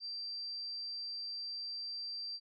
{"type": "tone", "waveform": "sine", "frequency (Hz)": 4699, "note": "D8", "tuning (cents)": 0, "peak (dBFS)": -39, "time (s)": [0, 2.4], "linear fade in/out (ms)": 50, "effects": ["AAC 32 kbps"]}